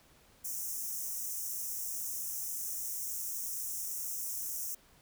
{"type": "high-pass noise", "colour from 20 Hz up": "white", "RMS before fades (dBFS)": -38, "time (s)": [0.44, 4.75], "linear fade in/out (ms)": 10, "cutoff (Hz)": 5500, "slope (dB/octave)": 96, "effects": ["pink hiss -63 dBFS RMS until 5.01 s"]}